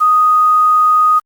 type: tone with quantisation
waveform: sine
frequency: 1244.5 Hz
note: D#6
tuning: in tune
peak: -7 dBFS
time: 0-1.2 s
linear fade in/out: 20 ms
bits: 6
effects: Opus 48 kbps